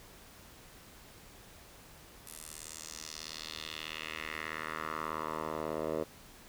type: tone with band-pass filter sweep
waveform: 10% pulse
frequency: 78.4 Hz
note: D#2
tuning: 14 cents sharp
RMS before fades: -40 dBFS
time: 2.26-6.04 s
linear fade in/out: 10 ms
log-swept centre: 11000 to 540 Hz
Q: 2.2
effects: pink hiss -55 dBFS RMS until 6.48 s